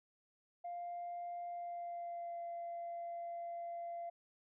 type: tone with pitch glide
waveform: sine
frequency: 698.5 to 686.5 Hz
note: F5 to F5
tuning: 0 to -30 cents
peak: -40 dBFS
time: 0.64-4.1 s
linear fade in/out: 10 ms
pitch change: -30 cents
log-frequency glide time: 1.47-2.42 s
effects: tanh soft clip ceiling -38 dBFS